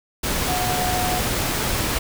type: tone in noise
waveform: sine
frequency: 728 Hz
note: F#5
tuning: 28 cents flat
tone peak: -24 dBFS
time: 0.48-1.2 s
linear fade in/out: 10 ms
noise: pink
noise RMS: -23 dBFS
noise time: 0.23-1.99 s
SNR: -4 dB
effects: none